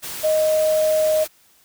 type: tone in noise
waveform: sine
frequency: 622.3 Hz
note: D#5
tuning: in tune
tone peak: -15 dBFS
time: 0.23-1.25 s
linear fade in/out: 20 ms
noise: white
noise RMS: -31 dBFS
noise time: 0.02-1.28 s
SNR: +13 dB
effects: white hiss -56 dBFS RMS until 1.64 s